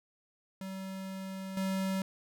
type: tone with level steps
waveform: square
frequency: 191.1 Hz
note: G3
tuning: 44 cents flat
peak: -39 / -31 dBFS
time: 0.61-2.02 s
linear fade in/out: 2 ms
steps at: 1.57 s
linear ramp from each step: 2 ms
effects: none